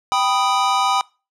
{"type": "chord", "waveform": "square", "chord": "G augmented", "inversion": "none", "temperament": "equal", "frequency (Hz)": [784, 987.8, 1244.5], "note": ["G5", "B5", "D#6"], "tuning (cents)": [0, 0, 0], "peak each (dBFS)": -21, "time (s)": [0.12, 1.01], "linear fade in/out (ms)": 0, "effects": ["noise-tail reverb RT60 0.3 s tail -23 dB re dry", "low-pass 7000 Hz 12 dB/octave"]}